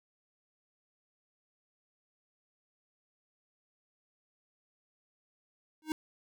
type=tone with exponential growth; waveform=square; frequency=311.6 Hz; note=D#4; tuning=3 cents sharp; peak=-28 dBFS; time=5.82-5.92 s; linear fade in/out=1 ms; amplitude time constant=20 ms; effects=none